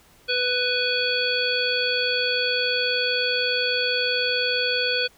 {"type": "harmonic tone with a mistuned harmonic", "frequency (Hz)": 496.7, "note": "B4", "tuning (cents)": 10, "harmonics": [1, 3, 5, 7, 9], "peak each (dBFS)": [-27, -27, -27, -27, -27], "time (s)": [0.28, 5.08], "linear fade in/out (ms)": 20, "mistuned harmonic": 7, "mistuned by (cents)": -62, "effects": ["pink hiss -55 dBFS RMS until 5.17 s"]}